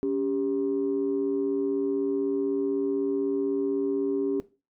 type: tone pair together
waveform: sine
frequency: 280 / 396 Hz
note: C#4 / G4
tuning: +18 / +18 cents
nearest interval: tritone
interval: 600 cents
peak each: -26 dBFS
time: 0.03-4.4 s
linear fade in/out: 0 ms
effects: noise-tail reverb RT60 0.3 s tail -17 dB re dry + tanh soft clip ceiling -18 dBFS